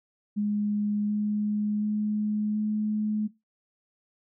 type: tone with pitch steps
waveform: sine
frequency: 207.7 / 209.4 / 211.1 / 212.8 Hz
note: G#3 / G#3 / G#3 / G#3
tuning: 0 / +15 / +29 / +42 cents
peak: -24 dBFS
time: 0.36-3.28 s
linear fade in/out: 20 ms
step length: 730 ms
effects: noise-tail reverb RT60 0.2 s tail -18 dB re dry